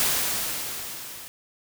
white noise with level ramp, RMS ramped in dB -22 to -41 dBFS, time 0-1.28 s, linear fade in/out 0 ms, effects none

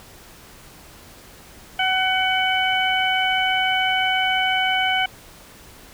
harmonic tone, 751 Hz, F#5, 26 cents sharp, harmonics 1 / 2 / 3 / 4, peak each -22 / -24 / -24 / -23 dBFS, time 1.79-5.06 s, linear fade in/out 5 ms, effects pink hiss -45 dBFS RMS until 5.93 s

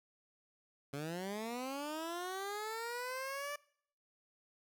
15% pulse linear sweep, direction up, 136.6 to 587.3 Hz, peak -33 dBFS, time 0.93-3.56 s, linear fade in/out 5 ms, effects noise-tail reverb RT60 0.6 s tail -22 dB re dry

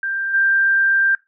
sine tone with level steps, 1582 Hz, G6, 15 cents sharp, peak -20 / -13 dBFS, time 0.03-1.15 s, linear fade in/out 2 ms, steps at 0.33 s, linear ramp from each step 20 ms, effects noise-tail reverb RT60 0.2 s tail -20 dB re dry

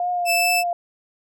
sine tone with vibrato, 705 Hz, F5, 16 cents sharp, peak -20 dBFS, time 0-0.73 s, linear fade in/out 2 ms, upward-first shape triangle, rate 2.4 Hz, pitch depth 35 cents each way
sawtooth tone, 2637 Hz, E7, in tune, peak -15 dBFS, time 0.25-0.64 s, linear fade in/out 50 ms
effects none

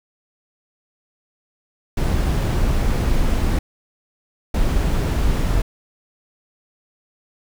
brown noise bursts at uneven times, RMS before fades -18 dBFS, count 2, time 1.97-3.59 / 4.54-5.62 s, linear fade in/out 5 ms, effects none

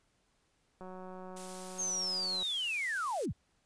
click train, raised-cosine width 1 ms, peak -34 dBFS, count 300, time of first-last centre 0.81-2.426 s, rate 185 Hz
blue noise, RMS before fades -45 dBFS, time 1.36-3.26 s, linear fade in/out 10 ms
sine linear sweep, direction down, 6530 to 32.4 Hz, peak -32 dBFS, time 1.78-3.33 s, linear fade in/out 20 ms
effects pink hiss -74 dBFS RMS until 3.65 s + resampled to 22050 Hz

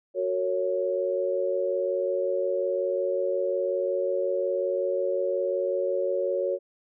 sine chord, F# major, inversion none, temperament equal with one note detuned, 370 / 455.5 / 554.4 Hz, F#4 / A#4 / C#5, 0 / -40 / 0 cents, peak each -29 / -31 / -26 dBFS, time 0.14-6.59 s, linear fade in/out 50 ms, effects none

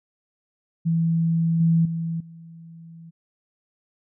sine tone with level steps, 165.2 Hz, E3, 4 cents sharp, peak -18 / -15 / -24 / -40 dBFS, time 0.85-3.11 s, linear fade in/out 20 ms, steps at 1.6 / 1.85 / 2.2 s, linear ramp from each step 5 ms, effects none

